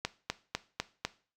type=click train; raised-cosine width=0.2 ms; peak=-13 dBFS; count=5; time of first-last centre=0.05-1.05 s; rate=4 Hz; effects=noise-tail reverb RT60 0.4 s tail -17 dB re dry